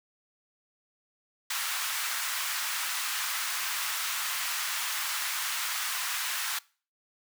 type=high-pass noise; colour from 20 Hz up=pink; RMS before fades=-32 dBFS; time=1.5-6.59 s; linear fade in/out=5 ms; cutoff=1100 Hz; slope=24 dB/octave; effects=noise-tail reverb RT60 0.4 s tail -23 dB re dry